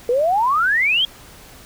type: exponential sweep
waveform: sine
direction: up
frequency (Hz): 464.9 to 3315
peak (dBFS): -14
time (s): 0.09-1.05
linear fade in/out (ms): 2
effects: pink hiss -43 dBFS RMS until 1.65 s